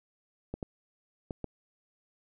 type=clicks; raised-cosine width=2 ms; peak=-22 dBFS; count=4; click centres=0.54 / 0.628 / 1.308 / 1.443 s; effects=none